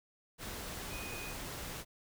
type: tone in noise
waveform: sine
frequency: 2489 Hz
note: D#7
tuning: in tune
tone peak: -46 dBFS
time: 0.89-1.35 s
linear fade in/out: 50 ms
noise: pink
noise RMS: -43 dBFS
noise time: 0.38-1.85 s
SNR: -6 dB
effects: none